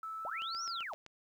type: tone with pitch glide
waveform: sine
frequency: 1311 to 1360.4 Hz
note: E6 to F6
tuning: -10 to -46 cents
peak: -39 dBFS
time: 0.03-0.83 s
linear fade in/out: 2 ms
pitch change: +64 cents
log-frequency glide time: 0.18-0.71 s
type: linear two-way sweep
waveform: sine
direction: up then down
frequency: 539 to 5950 to 539 Hz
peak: -39 dBFS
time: 0.25-0.94 s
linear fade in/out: 0 ms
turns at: 0.64 s
type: click train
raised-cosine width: 0.2 ms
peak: -33 dBFS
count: 6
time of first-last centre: 0.42-1.064 s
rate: 7.77 Hz
effects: 11-bit